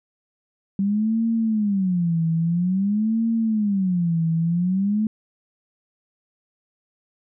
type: tone with vibrato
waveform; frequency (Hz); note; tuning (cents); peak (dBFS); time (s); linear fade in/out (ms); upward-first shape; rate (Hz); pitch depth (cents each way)
sine; 193; G3; -27; -18; 0.79-5.07; 2; sine; 0.5; 290
effects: none